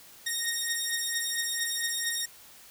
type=beating tone pair; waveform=10% pulse; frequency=1857 / 1861.4 Hz; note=A#6 / A#6; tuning=-7 / -3 cents; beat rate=4.4 Hz; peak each=-23 / -22 dBFS; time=0.26-2.26 s; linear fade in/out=10 ms; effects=white hiss -52 dBFS RMS until 2.7 s